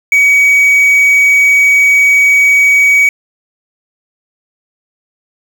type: tone with quantisation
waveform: triangle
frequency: 2263 Hz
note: C#7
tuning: 35 cents sharp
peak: -3 dBFS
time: 0.12-3.09 s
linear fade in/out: 2 ms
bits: 5
effects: none